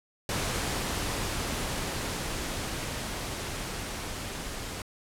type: noise with level ramp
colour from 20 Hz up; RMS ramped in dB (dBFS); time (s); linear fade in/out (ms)
pink; -30 to -37; 0.29-4.82; 2
effects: low-pass 11000 Hz 12 dB/octave